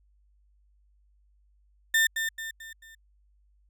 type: tone with echo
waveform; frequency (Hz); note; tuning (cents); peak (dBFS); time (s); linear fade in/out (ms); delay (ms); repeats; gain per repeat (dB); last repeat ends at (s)
35% pulse; 1800; A6; +39; -18; 1.94-2.07; 5; 220; 4; -7; 2.95
effects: added 50 Hz sine -61 dBFS peak until 3.69 s